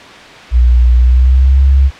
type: tone with pitch glide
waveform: sine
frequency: 60.6 to 67.63 Hz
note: B1 to C#2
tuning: -32 to -42 cents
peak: -4 dBFS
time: 0.51-1.91 s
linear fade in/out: 50 ms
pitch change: +190 cents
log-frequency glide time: 0.96-1.61 s
effects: white hiss -32 dBFS RMS until 1.99 s + low-pass 3000 Hz 12 dB/octave